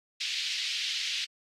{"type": "band-pass noise", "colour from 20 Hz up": "white", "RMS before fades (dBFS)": -33, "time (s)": [0.2, 1.25], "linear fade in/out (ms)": 10, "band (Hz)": [2500, 4500], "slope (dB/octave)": 24, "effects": ["AAC 48 kbps"]}